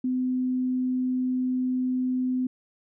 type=tone; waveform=sine; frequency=254.5 Hz; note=C4; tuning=48 cents flat; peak=-23 dBFS; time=0.04-2.47 s; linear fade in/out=5 ms; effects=none